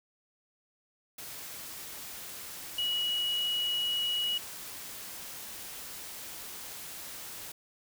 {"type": "tone in noise", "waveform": "sine", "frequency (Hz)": 2912, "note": "F#7", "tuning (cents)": -28, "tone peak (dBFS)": -28, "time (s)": [2.78, 4.38], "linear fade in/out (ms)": 5, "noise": "white", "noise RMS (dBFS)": -43, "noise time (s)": [1.18, 7.52], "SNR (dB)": 12, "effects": []}